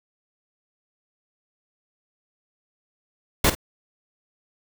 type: noise with echo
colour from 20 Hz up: pink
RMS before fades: -17 dBFS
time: 3.44-3.5 s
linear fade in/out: 5 ms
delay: 51 ms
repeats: 1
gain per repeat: -13 dB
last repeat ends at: 3.551 s
effects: none